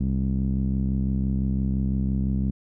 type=tone with low-pass filter; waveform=sawtooth; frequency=65.9 Hz; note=C2; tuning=13 cents sharp; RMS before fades=-24 dBFS; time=0-2.51 s; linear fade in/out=10 ms; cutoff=210 Hz; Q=3.3; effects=none